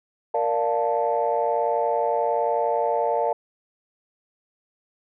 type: chord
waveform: sine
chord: Bb major seventh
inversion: none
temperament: equal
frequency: 466.2 / 587.3 / 698.5 / 880 Hz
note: Bb4 / D5 / F5 / A5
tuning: 0 / 0 / 0 / 0 cents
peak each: -25 dBFS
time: 0.34-3.33 s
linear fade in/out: 5 ms
effects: tanh soft clip ceiling -11 dBFS